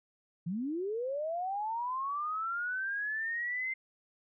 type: linear sweep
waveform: sine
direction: up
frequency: 157.6 to 2093 Hz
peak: -32 dBFS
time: 0.46-3.74 s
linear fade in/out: 10 ms
effects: none